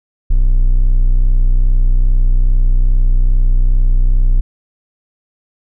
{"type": "tone", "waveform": "triangle", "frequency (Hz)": 31.21, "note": "B0", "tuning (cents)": 19, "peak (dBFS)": -5, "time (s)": [0.3, 4.41], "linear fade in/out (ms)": 10, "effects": []}